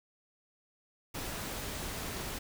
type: noise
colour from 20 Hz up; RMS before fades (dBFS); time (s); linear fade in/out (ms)
pink; -39; 1.14-2.39; 10
effects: none